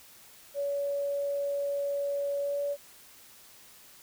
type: tone with pitch glide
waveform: sine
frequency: 566 to 571.3 Hz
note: C#5 to D5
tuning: +36 to -48 cents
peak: -28 dBFS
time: 0.54-2.77 s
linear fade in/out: 50 ms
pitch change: +16 cents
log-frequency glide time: 2.4-2.61 s
effects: white hiss -54 dBFS RMS until 4.02 s